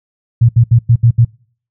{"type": "tone bursts at uneven times", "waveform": "sine", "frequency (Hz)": 117.2, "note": "A#2", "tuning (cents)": 10, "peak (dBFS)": -4, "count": 6, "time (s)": [[0.41, 0.49], [0.56, 0.64], [0.71, 0.79], [0.89, 0.96], [1.03, 1.11], [1.18, 1.25]], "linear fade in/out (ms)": 10, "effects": ["noise-tail reverb RT60 0.5 s tail -26 dB re dry"]}